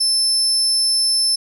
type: tone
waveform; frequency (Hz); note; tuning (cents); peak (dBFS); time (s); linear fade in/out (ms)
35% pulse; 5280; E8; +2; -12; 0-1.36; 10
effects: none